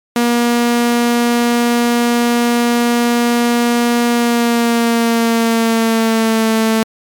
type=tone with pitch glide; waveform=sawtooth; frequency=238.2 to 222.2 Hz; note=A#3 to A3; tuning=+38 to +17 cents; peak=-7 dBFS; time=0.16-6.83 s; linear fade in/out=2 ms; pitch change=-121 cents; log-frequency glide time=4.09-6.49 s; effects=MP3 96 kbps